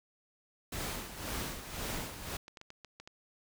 pink noise with tremolo, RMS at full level -37 dBFS, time 0.72-2.37 s, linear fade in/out 5 ms, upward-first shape sine, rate 1.9 Hz, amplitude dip 65%
clicks, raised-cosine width 0.2 ms, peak -31 dBFS, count 11, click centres 1.93 / 1.971 / 2.141 / 2.349 / 2.481 / 2.572 / 2.614 / 2.704 / 2.847 / 3 / 3.075 s
effects none

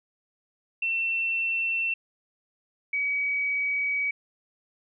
sine tone pair in turn, 2695 / 2269 Hz, E7 / C#7, +38 / +40 cents, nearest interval minor third, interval 298 cents, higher first, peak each -24 dBFS, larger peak neither, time 0.82-1.94 / 2.93-4.11 s, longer second, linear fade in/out 5 ms, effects none

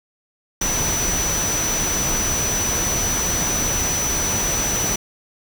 sine tone in noise, 5950 Hz, F#8, 9 cents sharp, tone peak -21 dBFS, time 0.61-4.96 s, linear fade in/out 5 ms, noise pink, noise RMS -24 dBFS, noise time 0.61-4.96 s, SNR 0 dB, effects none

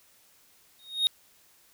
triangle tone with exponential growth, 3729 Hz, A#7, in tune, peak -16 dBFS, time 0.79-1.07 s, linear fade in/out 0 ms, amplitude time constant 59 ms, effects white hiss -61 dBFS RMS until 1.73 s

